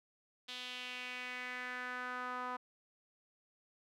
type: tone with band-pass filter sweep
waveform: sawtooth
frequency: 250 Hz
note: B3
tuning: 21 cents sharp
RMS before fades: -43 dBFS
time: 0.48-2.57 s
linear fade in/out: 10 ms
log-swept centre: 3500 to 1100 Hz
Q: 3.1
effects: none